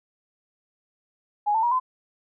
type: tone with pitch steps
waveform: sine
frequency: 830.6 / 890.2 / 954.1 / 1022.6 Hz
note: G#5 / A5 / A#5 / C6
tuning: 0 / +20 / +40 / -40 cents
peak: -19 dBFS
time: 1.46-1.8 s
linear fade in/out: 20 ms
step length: 85 ms
effects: none